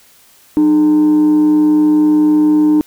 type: tone with frequency modulation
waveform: sine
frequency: 304 Hz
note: D#4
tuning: 40 cents flat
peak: -5 dBFS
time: 0.57-2.81 s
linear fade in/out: 0 ms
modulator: 121 Hz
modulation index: 0.21
effects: tanh soft clip ceiling -6 dBFS + white hiss -47 dBFS RMS until 2.86 s